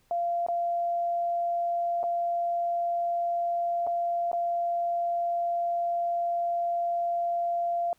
sine tone with dropouts, 690 Hz, F5, 21 cents flat, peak -25 dBFS, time 0.11-7.93 s, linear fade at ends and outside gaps 1 ms, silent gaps 0.465-0.485 / 2.031-2.038 / 3.867-3.872 / 4.316-4.33 s, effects pink hiss -67 dBFS RMS until 7.98 s

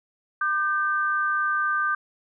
sine tone pair together, 1200 / 1555.8 Hz, D6 / G6, +37 / -14 cents, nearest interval major third, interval 449 cents, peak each -24 dBFS, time 0.41-1.95 s, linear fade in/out 5 ms, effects none

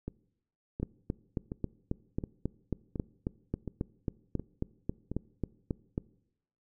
two click trains, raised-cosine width 3 ms, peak -23 / -18 dBFS, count 8 / 20, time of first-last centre 0.08-5.116 / 0.83-5.979 s, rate 1.39 / 3.69 Hz, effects noise-tail reverb RT60 0.8 s tail -22 dB re dry

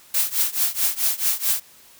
blue noise with tremolo, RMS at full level -18 dBFS, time 0.14-1.6 s, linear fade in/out 5 ms, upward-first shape triangle, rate 4.6 Hz, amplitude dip 95%, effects white hiss -50 dBFS RMS until 1.99 s

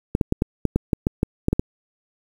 clicks, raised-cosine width 3 ms, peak -5 dBFS, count 12, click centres 0.151 / 0.212 / 0.324 / 0.421 / 0.653 / 0.76 / 0.932 / 1.069 / 1.231 / 1.484 / 1.53 / 1.595 s, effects 7-bit

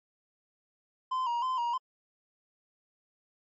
triangle tone with vibrato, 987.8 Hz, B5, in tune, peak -26 dBFS, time 1.11-1.78 s, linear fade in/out 10 ms, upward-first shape square, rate 3.2 Hz, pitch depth 72 cents each way, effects MP3 32 kbps

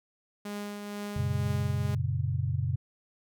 sawtooth tone with tremolo, 205.4 Hz, G#3, 19 cents flat, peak -30 dBFS, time 0.45-1.95 s, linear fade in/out 5 ms, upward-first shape triangle, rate 2.1 Hz, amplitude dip 40%
sine chord, F# major, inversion none, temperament equal with one note detuned, 92.5 / 118.37 / 138.59 Hz, F#2 / A#2 / C#3, 0 / +27 / 0 cents, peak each -31 dBFS, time 1.16-2.76 s, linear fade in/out 5 ms
effects none

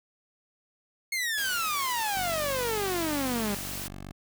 sawtooth exponential sweep, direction down, 2179 to 196.2 Hz, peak -24 dBFS, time 1.12-3.55 s, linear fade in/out 5 ms
white noise, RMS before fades -37 dBFS, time 1.37-3.88 s, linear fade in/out 10 ms
10% pulse tone, 48 Hz, G1, 36 cents flat, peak -31 dBFS, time 2.15-4.12 s, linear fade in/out 10 ms
effects none

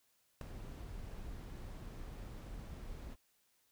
brown noise with ADSR envelope, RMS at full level -33 dBFS, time 0.41-3.16 s, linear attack 3 ms, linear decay 4 ms, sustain -14 dB, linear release 30 ms, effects white hiss -75 dBFS RMS until 3.71 s

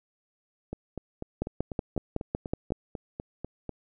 two click trains, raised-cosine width 2 ms, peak -14 / -21 dBFS, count 8 / 13, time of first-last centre 1.42-2.721 / 0.73-3.693 s, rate 5.38 / 4.05 Hz, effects none

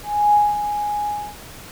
sine tone with ADSR envelope, 830.6 Hz, G#5, in tune, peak -10 dBFS, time 0.03-1.36 s, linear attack 310 ms, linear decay 210 ms, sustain -10 dB, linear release 280 ms, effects pink hiss -39 dBFS RMS until 1.71 s

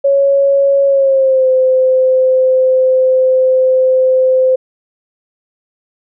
sine tone with pitch glide, 554.4 to 517.3 Hz, C#5 to C5, 0 to -20 cents, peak -7 dBFS, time 0.04-4.56 s, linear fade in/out 10 ms, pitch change -120 cents, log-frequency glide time 0.86-1.48 s, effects none

